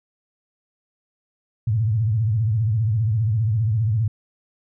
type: tone with vibrato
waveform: sine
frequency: 110 Hz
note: A2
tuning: in tune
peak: -17 dBFS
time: 1.67-4.08 s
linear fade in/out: 5 ms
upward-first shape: triangle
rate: 15 Hz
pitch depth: 190 cents each way
effects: none